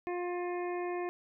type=harmonic tone; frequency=354.1 Hz; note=F4; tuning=24 cents sharp; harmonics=1 / 2 / 3 / 5 / 6 / 7; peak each=-34 / -40 / -44 / -48 / -50 / -51 dBFS; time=0.07-1.09 s; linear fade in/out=0 ms; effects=none